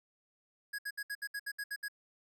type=tone bursts; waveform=square; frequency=1661.2 Hz; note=G#6; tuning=in tune; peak=-37 dBFS; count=10; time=0.73-1.884 s; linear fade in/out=10 ms; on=56 ms; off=66 ms; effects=none